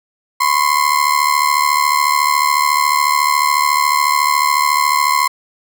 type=ring-modulated tone; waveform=35% pulse; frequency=1046.5 Hz; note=C6; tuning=in tune; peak=-7 dBFS; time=0.4-5.28 s; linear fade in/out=10 ms; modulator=37 Hz; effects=none